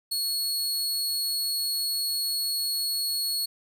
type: tone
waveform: sawtooth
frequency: 4349 Hz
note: C#8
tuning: 34 cents flat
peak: -23 dBFS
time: 0.11-3.46 s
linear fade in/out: 10 ms
effects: none